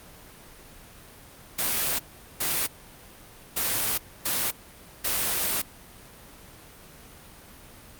white noise bursts at uneven times, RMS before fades -26 dBFS, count 5, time 1.58-1.99 / 2.4-2.67 / 3.56-3.98 / 4.25-4.51 / 5.04-5.62 s, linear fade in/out 10 ms, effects pink hiss -48 dBFS RMS until 7.99 s + Opus 32 kbps

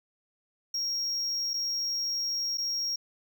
triangle tone with dropouts, 5588 Hz, F8, in tune, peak -27 dBFS, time 0.74-2.96 s, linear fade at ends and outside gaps 5 ms, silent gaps 1.535-1.539 / 2.574-2.581 s, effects none

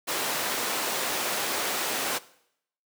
pink high-pass noise, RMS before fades -29 dBFS, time 0.07-2.19 s, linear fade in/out 20 ms, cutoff 420 Hz, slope 12 dB/octave, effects noise-tail reverb RT60 0.7 s tail -19 dB re dry

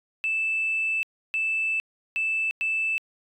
sine tone bursts at uneven times, 2637 Hz, E7, in tune, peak -22 dBFS, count 4, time 0.24-1.03 / 1.34-1.8 / 2.16-2.51 / 2.61-2.98 s, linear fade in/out 0 ms, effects tanh soft clip ceiling -18 dBFS

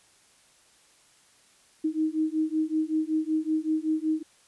sine beating tone pair, 311.1 / 316.4 Hz, D#4 / D#4, 0 / +29 cents, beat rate 5.3 Hz, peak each -27 dBFS, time 1.84-4.23 s, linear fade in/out 10 ms, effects white hiss -60 dBFS RMS until 4.47 s + resampled to 24000 Hz

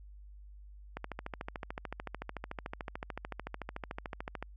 click train, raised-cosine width 0.5 ms, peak -23 dBFS, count 48, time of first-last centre 0.97-4.426 s, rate 13.6 Hz, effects added 50 Hz sine -49 dBFS peak until 4.56 s

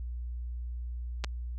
clicks, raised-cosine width 0.2 ms, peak -17 dBFS, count 2, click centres 1.24 / 1.245 s, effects added 60 Hz sine -34 dBFS peak until 1.58 s

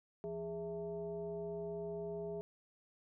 sine tone with frequency modulation, 413.7 Hz, G#4, 7 cents flat, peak -39 dBFS, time 0.24-2.41 s, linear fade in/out 0 ms, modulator 244 Hz, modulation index 0.9, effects none

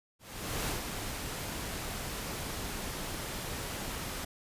pink noise with ADSR envelope, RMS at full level -33 dBFS, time 0.19-4.25 s, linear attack 480 ms, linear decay 130 ms, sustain -5 dB, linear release 7 ms, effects resampled to 32000 Hz

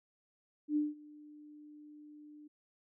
sine tone with ADSR envelope, 298.6 Hz, D4, 29 cents sharp, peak -27 dBFS, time 0.68-2.48 s, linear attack 83 ms, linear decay 180 ms, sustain -24 dB, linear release 11 ms, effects none

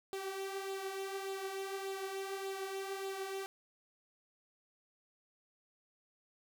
sawtooth tone with flanger, 387.9 Hz, G4, 18 cents flat, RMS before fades -41 dBFS, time 0.13-3.46 s, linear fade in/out 0 ms, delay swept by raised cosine 0.25 to 4.85 ms, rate 1.7 Hz, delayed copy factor +0.5, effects none

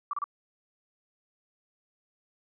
sine tone bursts, 1160 Hz, D6, 22 cents flat, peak -28 dBFS, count 3, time 0.11-0.241 s, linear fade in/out 2 ms, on 23 ms, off 31 ms, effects none

